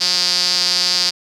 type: tone with band-pass filter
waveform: sawtooth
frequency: 179.5 Hz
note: F3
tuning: 48 cents sharp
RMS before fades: -17 dBFS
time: 0-1.11 s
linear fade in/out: 20 ms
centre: 4800 Hz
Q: 7
effects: none